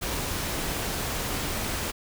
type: noise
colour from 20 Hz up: pink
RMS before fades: -30 dBFS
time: 0.01-1.92 s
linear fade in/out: 20 ms
effects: none